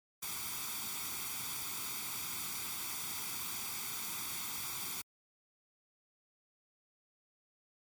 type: noise with comb filter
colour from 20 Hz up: white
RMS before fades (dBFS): -40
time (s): 0.22-5.02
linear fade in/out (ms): 10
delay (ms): 0.86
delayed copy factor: +0.7
effects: high-pass 80 Hz 12 dB/octave + MP3 96 kbps